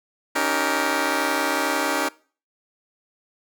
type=chord; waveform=10% pulse; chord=Eb dominant seventh; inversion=third; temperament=just; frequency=280 / 311.1 / 388.9 / 466.7 Hz; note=Db4 / Eb4 / G4 / Bb4; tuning=+18 / 0 / -14 / +2 cents; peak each=-17 / -18 / -20 / -21 dBFS; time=0.35-2.09 s; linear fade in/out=10 ms; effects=noise-tail reverb RT60 0.4 s tail -22 dB re dry